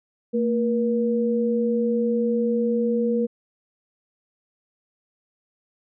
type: tone pair together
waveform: sine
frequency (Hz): 227.3 / 477.9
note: A#3 / A#4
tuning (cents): -43 / +43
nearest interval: octave + minor second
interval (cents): 1286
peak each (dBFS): -22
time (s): 0.33-3.27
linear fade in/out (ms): 20
effects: none